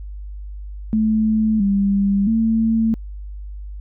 sine tone with pitch steps, 218.1 / 198.7 / 224.3 Hz, A3 / G3 / A3, -15 / +24 / +34 cents, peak -14 dBFS, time 0.93-2.94 s, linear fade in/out 0 ms, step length 670 ms, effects added 50 Hz sine -29 dBFS peak until 3.8 s

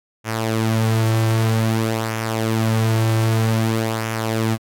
sawtooth tone with flanger, 111.9 Hz, A2, 30 cents sharp, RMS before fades -19 dBFS, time 0.24-4.58 s, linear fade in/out 50 ms, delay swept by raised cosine 0.23 to 4.23 ms, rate 0.52 Hz, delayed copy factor -0.55, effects AAC 64 kbps

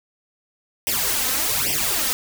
white noise with flanger, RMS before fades -22 dBFS, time 0.87-2.13 s, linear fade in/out 0 ms, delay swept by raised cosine 0.36 to 3.96 ms, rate 1.2 Hz, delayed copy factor +1, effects none

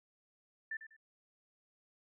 sine tone with echo, 1772 Hz, A6, 12 cents sharp, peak -37 dBFS, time 0.71-0.77 s, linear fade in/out 5 ms, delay 98 ms, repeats 2, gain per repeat -11 dB, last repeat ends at 0.966 s, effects none

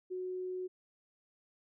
sine tone, 367.9 Hz, F#4, 10 cents flat, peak -36 dBFS, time 0.1-0.68 s, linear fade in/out 20 ms, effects none

